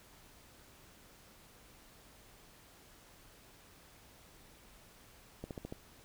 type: slowing click train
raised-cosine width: 2 ms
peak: -28 dBFS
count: 5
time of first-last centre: 5.44-5.724 s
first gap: 68 ms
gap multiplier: 1.03
effects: pink hiss -60 dBFS RMS until 6.04 s